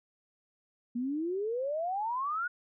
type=exponential sweep; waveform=sine; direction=up; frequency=233 to 1480 Hz; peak=-30 dBFS; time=0.95-2.48 s; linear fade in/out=10 ms; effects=none